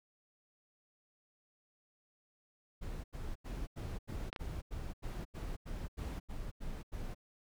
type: noise bursts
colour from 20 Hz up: brown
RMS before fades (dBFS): -41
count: 14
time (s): 2.81-7.148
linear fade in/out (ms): 20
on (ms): 230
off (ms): 86
type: clicks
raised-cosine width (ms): 0.3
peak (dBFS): -24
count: 2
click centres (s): 4.329 / 4.362
effects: none